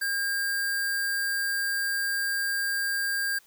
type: tone with sample-and-hold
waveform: sine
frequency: 1611 Hz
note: G6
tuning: 47 cents sharp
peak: -25 dBFS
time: 0.01-3.39 s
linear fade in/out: 10 ms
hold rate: 6300 Hz
effects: white hiss -59 dBFS RMS until 3.46 s